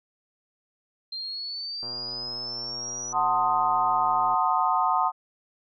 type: exponential sweep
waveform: sine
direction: up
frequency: 4151 to 5920 Hz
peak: -31 dBFS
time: 1.12-3.13 s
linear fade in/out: 5 ms
type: click train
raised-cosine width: 1 ms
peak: -30 dBFS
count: 305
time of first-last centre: 1.83-4.342 s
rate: 121 Hz
type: chord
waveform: sine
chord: F# diminished seventh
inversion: none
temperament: equal with one note detuned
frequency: 740 / 894.3 / 1046.5 / 1244.5 Hz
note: F#5 / A5 / C6 / Eb6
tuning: 0 / +28 / 0 / 0 cents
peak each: -26 dBFS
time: 3.12-5.12 s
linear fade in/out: 50 ms
effects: none